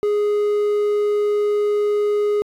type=tone with quantisation; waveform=triangle; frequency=415.3 Hz; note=G#4; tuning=in tune; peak=-14 dBFS; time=0.03-2.42 s; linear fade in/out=0 ms; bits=7; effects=resampled to 32000 Hz